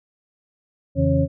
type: tone cluster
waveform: sine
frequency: 83.7 / 136.6 / 160.7 / 274.2 / 548 Hz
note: E2 / C#3 / E3 / C#4 / C#5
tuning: +27 / -25 / -44 / -19 / -20 cents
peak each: -22 dBFS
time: 0.95-1.28 s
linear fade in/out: 50 ms
effects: none

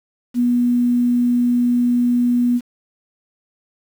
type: tone with quantisation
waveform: sine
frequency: 243.1 Hz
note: B3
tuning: 27 cents flat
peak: -13 dBFS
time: 0.34-2.61 s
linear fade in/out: 50 ms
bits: 7
effects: none

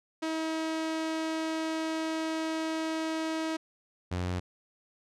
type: tone pair in turn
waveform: sawtooth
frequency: 319.9 / 89.77 Hz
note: D#4 / F2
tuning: +48 / +48 cents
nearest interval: octave + minor seventh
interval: 2200 cents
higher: first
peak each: -26 / -26 dBFS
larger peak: neither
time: 0.22-3.57 / 4.11-4.4 s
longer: first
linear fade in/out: 10 ms
effects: low-pass 7000 Hz 12 dB/octave

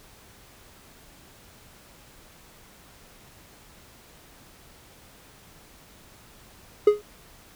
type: tone with exponential decay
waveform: triangle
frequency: 416.9 Hz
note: G#4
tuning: 7 cents sharp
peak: -7 dBFS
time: 6.87-7.02 s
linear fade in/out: 5 ms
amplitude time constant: 32 ms
effects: pink hiss -52 dBFS RMS until 7.55 s

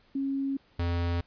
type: tone pair in turn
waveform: sine / square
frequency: 273.3 / 86.08 Hz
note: C#4 / F2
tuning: -24 / -25 cents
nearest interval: octave + minor sixth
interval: 2001 cents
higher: first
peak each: -27 dBFS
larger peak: neither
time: 0.15-0.57 / 0.79-1.21 s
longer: neither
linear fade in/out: 5 ms
effects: pink hiss -63 dBFS RMS until 1.26 s + resampled to 11025 Hz

